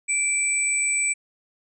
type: tone pair together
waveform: sine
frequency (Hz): 2331 / 7959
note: D7 / B8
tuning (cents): -14 / +12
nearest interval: octave + major sixth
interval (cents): 2126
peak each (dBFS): -23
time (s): 0.08-1.14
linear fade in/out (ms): 20
effects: none